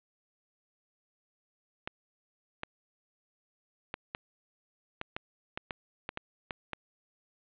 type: clicks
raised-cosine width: 0.3 ms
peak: -18 dBFS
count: 12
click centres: 1.875 / 2.634 / 3.941 / 4.149 / 5.014 / 5.165 / 5.575 / 5.708 / 6.091 / 6.174 / 6.508 / 6.733 s
effects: resampled to 8000 Hz + 8-bit